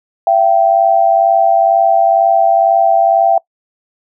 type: tone pair together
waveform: sine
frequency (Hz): 674 / 776.1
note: E5 / G5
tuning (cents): +38 / -18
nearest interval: major second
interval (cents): 244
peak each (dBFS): -10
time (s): 0.27-3.38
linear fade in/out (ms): 2
effects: noise-tail reverb RT60 0.1 s tail -23 dB re dry